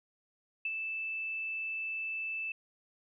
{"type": "tone with ADSR envelope", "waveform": "sine", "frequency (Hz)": 2637, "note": "E7", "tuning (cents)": 0, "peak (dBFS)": -30, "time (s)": [0.65, 2.52], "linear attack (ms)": 4, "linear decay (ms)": 41, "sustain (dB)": -4, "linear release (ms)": 3, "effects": []}